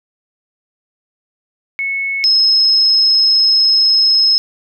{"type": "tone pair in turn", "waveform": "sine", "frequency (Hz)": [2200, 5169], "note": ["C#7", "E8"], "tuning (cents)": [-14, -35], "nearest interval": "octave + minor third", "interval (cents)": 1479, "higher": "second", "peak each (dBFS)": [-16, -8], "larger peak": "second", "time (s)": [[1.79, 2.24], [2.24, 4.38]], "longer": "second", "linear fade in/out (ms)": 0, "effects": []}